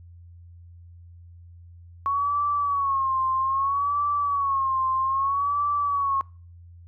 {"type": "tone with vibrato", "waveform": "sine", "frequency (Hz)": 1105, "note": "C#6", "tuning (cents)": -6, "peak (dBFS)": -21, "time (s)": [2.06, 6.21], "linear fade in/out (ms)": 0, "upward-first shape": "sine", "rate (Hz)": 0.62, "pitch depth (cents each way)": 88, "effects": ["noise-tail reverb RT60 0.4 s tail -24 dB re dry", "added 86 Hz sine -44 dBFS peak until 6.87 s"]}